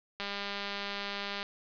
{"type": "click train", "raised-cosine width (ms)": 0.2, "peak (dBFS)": -19, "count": 248, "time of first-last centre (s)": [0.2, 1.429], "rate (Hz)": 201, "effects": ["resampled to 11025 Hz", "8-bit"]}